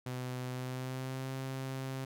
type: tone with pitch glide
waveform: sawtooth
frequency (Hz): 126.6 to 132.66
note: B2 to C3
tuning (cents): +43 to +24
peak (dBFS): -33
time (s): 0.06-2.05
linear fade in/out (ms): 5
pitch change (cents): +81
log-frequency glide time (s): 0.48-1.34
effects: none